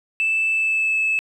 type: tone with pitch glide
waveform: sine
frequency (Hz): 2637 to 2610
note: E7 to E7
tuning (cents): 0 to -18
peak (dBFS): -16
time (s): 0.2-1.19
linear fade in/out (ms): 0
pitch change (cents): -18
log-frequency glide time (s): 0.51-0.97
effects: tanh soft clip ceiling -14 dBFS + 9-bit